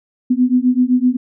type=beating tone pair; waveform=sine; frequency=246.9 / 254.7 Hz; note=B3 / C4; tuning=0 / -46 cents; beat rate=7.8 Hz; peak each=-14 / -14 dBFS; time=0.3-1.17 s; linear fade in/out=10 ms; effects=none